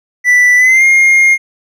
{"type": "tone with pitch glide", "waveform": "triangle", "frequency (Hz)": [1975.5, 2130], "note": ["B6", "C7"], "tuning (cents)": [0, 30], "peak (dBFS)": -3, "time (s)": [0.24, 1.38], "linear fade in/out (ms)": 50, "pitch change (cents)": 130, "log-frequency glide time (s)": [0.57, 0.84], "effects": []}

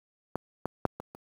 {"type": "clicks", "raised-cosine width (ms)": 1, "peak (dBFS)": [-16, -16, -9, -23, -30], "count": 5, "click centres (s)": [0.356, 0.656, 0.853, 1, 1.149], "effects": ["high-pass 80 Hz 12 dB/octave", "8-bit"]}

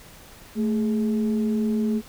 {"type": "tone pair together", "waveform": "sine", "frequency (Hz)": [220, 415.6], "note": ["A3", "G#4"], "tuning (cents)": [0, 1], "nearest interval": "major seventh", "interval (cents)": 1101, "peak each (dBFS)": [-20, -29], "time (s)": [0.55, 2.02], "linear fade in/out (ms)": 50, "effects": ["tanh soft clip ceiling -14 dBFS", "pink hiss -47 dBFS RMS until 2.08 s"]}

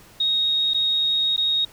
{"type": "tone with dropouts", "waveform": "sine", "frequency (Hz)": 3749, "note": "A#7", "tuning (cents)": 9, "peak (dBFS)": -18, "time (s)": [0.2, 1.65], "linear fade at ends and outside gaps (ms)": 5, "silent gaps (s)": [[0.736, 0.744], [1.364, 1.377]], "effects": ["pink hiss -49 dBFS RMS until 1.72 s"]}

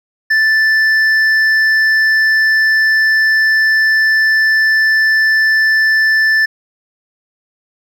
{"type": "tone with hard clipping", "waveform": "sine", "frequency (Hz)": 1760, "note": "A6", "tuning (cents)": 0, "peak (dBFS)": -10, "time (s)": [0.3, 6.46], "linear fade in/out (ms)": 10, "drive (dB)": 5, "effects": []}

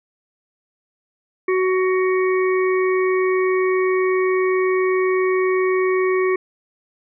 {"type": "harmonic tone", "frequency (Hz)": 372.7, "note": "F#4", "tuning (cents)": 13, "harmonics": [1, 3, 5, 6], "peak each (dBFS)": [-16, -26, -29, -28], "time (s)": [1.48, 6.36], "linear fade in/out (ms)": 5, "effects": []}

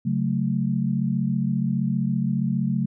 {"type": "chord", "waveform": "sine", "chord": "F# minor", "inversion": "second", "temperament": "equal", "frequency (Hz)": [138.59, 185, 220], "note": ["C#3", "F#3", "A3"], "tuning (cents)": [0, 0, 0], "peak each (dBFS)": -25, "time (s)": [0.05, 2.86], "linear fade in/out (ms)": 10, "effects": []}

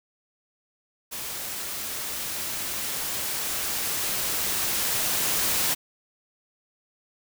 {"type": "noise with level ramp", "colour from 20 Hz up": "white", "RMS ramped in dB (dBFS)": [-34, -24], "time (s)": [1.11, 5.75], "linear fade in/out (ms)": 20, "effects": []}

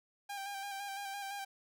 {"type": "tone with vibrato", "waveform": "sawtooth", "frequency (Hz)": 795, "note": "G5", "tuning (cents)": 24, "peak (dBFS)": -36, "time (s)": [0.29, 1.45], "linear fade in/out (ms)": 10, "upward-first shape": "square", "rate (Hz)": 5.9, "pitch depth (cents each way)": 26, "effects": []}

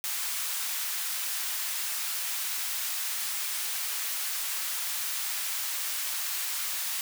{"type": "high-pass noise", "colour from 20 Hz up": "white", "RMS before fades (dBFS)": -32, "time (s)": [0.04, 7.01], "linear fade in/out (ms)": 0, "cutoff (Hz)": 1100, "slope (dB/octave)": 12, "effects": []}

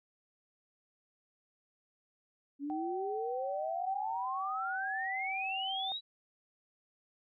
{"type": "exponential sweep", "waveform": "sine", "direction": "up", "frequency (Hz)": [276.1, 3951], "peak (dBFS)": -35, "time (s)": [2.59, 6.01], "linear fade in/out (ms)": 50}
{"type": "tone", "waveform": "sine", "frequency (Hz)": 768, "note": "G5", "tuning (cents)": -36, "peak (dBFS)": -37, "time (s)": [2.7, 5.92], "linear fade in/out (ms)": 0}
{"effects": []}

